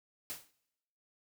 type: noise with exponential decay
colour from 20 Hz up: white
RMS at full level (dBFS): -37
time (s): 0.3-0.51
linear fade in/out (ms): 0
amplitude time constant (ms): 45
effects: noise-tail reverb RT60 0.9 s tail -22 dB re dry